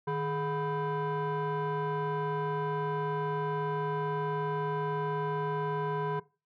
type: tone with frequency modulation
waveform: sine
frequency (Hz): 418.8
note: G#4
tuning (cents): +15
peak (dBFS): -27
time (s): 0.07-6.2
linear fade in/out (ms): 10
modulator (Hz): 573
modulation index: 1.3
effects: noise-tail reverb RT60 0.3 s tail -20 dB re dry + tanh soft clip ceiling -27 dBFS